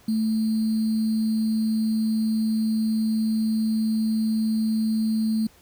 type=tone with sample-and-hold; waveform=sine; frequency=220 Hz; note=A3; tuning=in tune; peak=-20 dBFS; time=0.08-5.47 s; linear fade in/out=5 ms; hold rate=4410 Hz; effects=pink hiss -55 dBFS RMS until 5.61 s